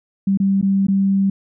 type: tone with dropouts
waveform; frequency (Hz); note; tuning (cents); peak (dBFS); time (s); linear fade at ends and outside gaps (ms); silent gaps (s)
sine; 195.3; G3; -6; -13; 0.27-1.3; 5; 0.374-0.4 / 0.614-0.626 / 0.869-0.883
effects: none